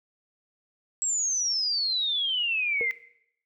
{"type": "exponential sweep", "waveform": "sine", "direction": "down", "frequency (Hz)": [7750, 2039], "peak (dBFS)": -24, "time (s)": [1.02, 2.91], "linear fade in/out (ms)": 0}
{"type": "tone with exponential decay", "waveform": "sine", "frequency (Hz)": 466.2, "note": "A#4", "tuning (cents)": 0, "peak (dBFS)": -26, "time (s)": [2.81, 2.93], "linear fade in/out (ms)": 0, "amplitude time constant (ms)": 25}
{"effects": ["noise-tail reverb RT60 0.7 s tail -17 dB re dry"]}